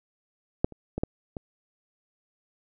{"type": "clicks", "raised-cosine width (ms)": 2, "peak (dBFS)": [-7, -30, -17, -12, -21], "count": 5, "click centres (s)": [0.645, 0.723, 0.98, 1.035, 1.368], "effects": []}